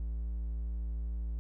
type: tone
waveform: triangle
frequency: 56.4 Hz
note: A1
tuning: 44 cents sharp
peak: -31 dBFS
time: 0-1.39 s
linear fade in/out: 0 ms
effects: none